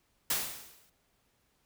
white noise with exponential decay, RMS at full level -28 dBFS, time 0.3-0.9 s, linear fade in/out 5 ms, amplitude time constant 130 ms, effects pink hiss -73 dBFS RMS until 1.65 s

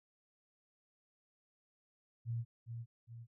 sine tone with echo, 116.54 Hz, A#2, in tune, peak -35 dBFS, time 2.25-2.45 s, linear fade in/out 50 ms, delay 410 ms, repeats 2, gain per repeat -6 dB, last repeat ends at 3.27 s, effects none

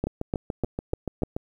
two click trains, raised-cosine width 2 ms, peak -15 / -12 dBFS, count 10 / 5, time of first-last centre 0.07-1.365 / 0.04-1.234 s, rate 6.95 / 3.35 Hz, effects 9-bit

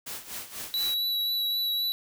white noise with tremolo, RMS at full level -36 dBFS, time 0.06-0.95 s, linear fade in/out 10 ms, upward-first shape sine, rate 4.1 Hz, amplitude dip 75%
square tone with vibrato, 3925 Hz, B7, 11 cents flat, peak -26 dBFS, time 0.74-1.92 s, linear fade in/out 0 ms, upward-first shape triangle, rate 3.8 Hz, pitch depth 17 cents each way
effects none

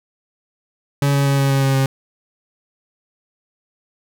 40% pulse tone with pitch steps, 141.1 / 139.96 / 138.84 / 137.72 / 136.61 / 135.51 / 134.42 Hz, C#3 / C#3 / C#3 / C#3 / C#3 / C#3 / C3, +31 / +17 / +3 / -11 / -25 / -39 / +47 cents, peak -13 dBFS, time 1.02-1.86 s, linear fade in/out 2 ms, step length 120 ms, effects none

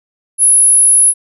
sine tone, 10548 Hz, E9, in tune, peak -5 dBFS, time 0.38-1.14 s, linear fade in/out 50 ms, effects none

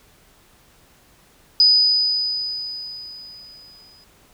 sine tone with exponential decay, 4978 Hz, D#8, in tune, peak -9 dBFS, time 1.6-4.04 s, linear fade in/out 1 ms, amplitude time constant 530 ms, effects pink hiss -54 dBFS RMS until 4.33 s

